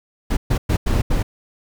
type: noise bursts at uneven times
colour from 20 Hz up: brown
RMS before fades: -17 dBFS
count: 5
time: 0.3-0.37 / 0.5-0.58 / 0.69-0.77 / 0.86-1.02 / 1.1-1.23 s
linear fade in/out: 10 ms
effects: none